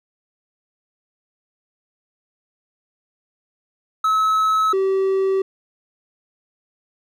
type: tone pair in turn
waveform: triangle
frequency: 1292 / 384.8 Hz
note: E6 / G4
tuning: -35 / -32 cents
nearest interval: octave + major sixth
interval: 2097 cents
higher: first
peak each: -13 / -14 dBFS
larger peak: first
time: 4.04-4.73 / 4.73-5.42 s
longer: neither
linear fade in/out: 5 ms
effects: none